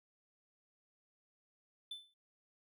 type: tone with exponential decay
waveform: triangle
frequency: 3520 Hz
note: A7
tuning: in tune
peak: -38 dBFS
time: 1.91-2.14 s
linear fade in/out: 5 ms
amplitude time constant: 50 ms
effects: none